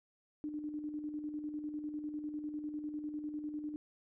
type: tone with tremolo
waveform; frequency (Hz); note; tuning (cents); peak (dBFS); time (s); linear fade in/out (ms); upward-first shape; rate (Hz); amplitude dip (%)
sine; 300; D4; +37; -36; 0.44-3.76; 0; square; 10; 45
effects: none